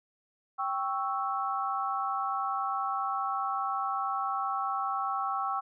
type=chord; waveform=sine; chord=C# diminished; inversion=second; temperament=equal; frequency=784 / 1108.7 / 1318.5 Hz; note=G5 / C#6 / E6; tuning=0 / 0 / 0 cents; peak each=-33 dBFS; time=0.58-5.61 s; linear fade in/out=20 ms; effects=none